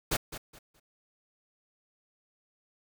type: noise with echo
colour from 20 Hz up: pink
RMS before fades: -28 dBFS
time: 0.11-0.17 s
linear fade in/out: 10 ms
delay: 210 ms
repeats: 3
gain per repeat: -12 dB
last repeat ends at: 0.8 s
effects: none